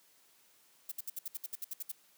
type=noise bursts; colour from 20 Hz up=violet; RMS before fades=-39 dBFS; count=12; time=0.89-1.918 s; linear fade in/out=5 ms; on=27 ms; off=64 ms; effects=white hiss -66 dBFS RMS until 2.17 s + high-pass 150 Hz 12 dB/octave